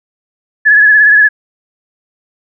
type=tone with vibrato; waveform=sine; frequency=1700 Hz; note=G#6; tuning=40 cents sharp; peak=-3 dBFS; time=0.65-1.29 s; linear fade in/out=20 ms; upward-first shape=sine; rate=17 Hz; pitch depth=42 cents each way; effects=none